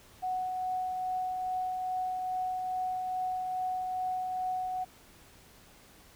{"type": "tone with tremolo", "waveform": "sine", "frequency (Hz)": 740, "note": "F#5", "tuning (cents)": 0, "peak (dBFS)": -29, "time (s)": [0.22, 4.85], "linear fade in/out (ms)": 20, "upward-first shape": "triangle", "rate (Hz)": 2.4, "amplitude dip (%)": 30, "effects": ["pink hiss -57 dBFS RMS until 6.15 s"]}